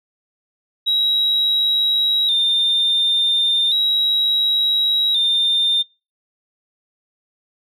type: tone with vibrato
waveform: sine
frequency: 3729 Hz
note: A#7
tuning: in tune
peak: -13 dBFS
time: 0.86-5.83 s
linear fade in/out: 20 ms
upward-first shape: square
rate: 0.35 Hz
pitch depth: 56 cents each way
effects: noise-tail reverb RT60 0.3 s tail -25 dB re dry + tanh soft clip ceiling -11 dBFS